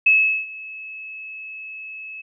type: tone with ADSR envelope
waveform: sine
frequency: 2590 Hz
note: E7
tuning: 31 cents flat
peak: -10 dBFS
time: 0.06-2.22 s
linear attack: 8 ms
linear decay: 390 ms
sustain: -22 dB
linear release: 15 ms
effects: none